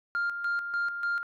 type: tone with tremolo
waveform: sine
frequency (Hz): 1400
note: F6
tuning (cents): +4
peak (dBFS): -24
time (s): 0.15-1.23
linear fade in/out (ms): 0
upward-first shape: square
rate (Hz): 3.4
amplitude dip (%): 60
effects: tanh soft clip ceiling -24 dBFS